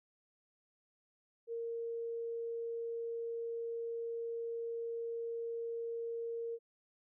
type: tone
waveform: sine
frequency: 463.2 Hz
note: A#4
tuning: 11 cents flat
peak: -37 dBFS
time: 1.47-6.59 s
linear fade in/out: 50 ms
effects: none